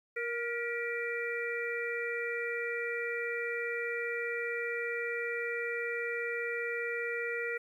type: harmonic tone with a mistuned harmonic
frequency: 470 Hz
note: A#4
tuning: 14 cents sharp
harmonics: 1 / 3 / 4 / 5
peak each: -36 / -40 / -37 / -40 dBFS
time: 0.16-7.58 s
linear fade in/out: 10 ms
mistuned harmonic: 4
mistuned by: +50 cents
effects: 11-bit